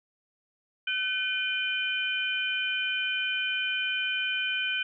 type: tone cluster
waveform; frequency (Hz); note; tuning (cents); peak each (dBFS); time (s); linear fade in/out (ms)
sine; 1517 / 2423 / 3053; F#6 / D#7 / G7; +43 / -47 / -46; -31; 0.87-4.83; 5
effects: none